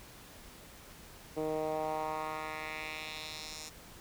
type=tone with band-pass filter sweep; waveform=10% pulse; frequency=155.56 Hz; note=D#3; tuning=in tune; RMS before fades=-38 dBFS; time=1.36-3.7 s; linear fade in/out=20 ms; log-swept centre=410 to 6600 Hz; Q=1.8; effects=pink hiss -53 dBFS RMS until 4 s